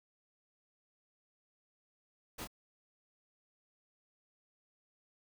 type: noise with echo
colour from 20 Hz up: pink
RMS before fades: -44 dBFS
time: 2.38-2.45 s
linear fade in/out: 10 ms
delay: 25 ms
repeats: 1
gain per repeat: -3 dB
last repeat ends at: 2.475 s
effects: none